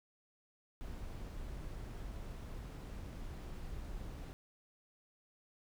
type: noise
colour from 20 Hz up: brown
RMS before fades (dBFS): -45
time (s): 0.81-4.33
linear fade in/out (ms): 0
effects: none